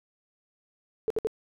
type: tone bursts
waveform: sine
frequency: 440 Hz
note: A4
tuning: in tune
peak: -23 dBFS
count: 3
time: 1.08-1.271 s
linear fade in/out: 0 ms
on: 23 ms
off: 61 ms
effects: none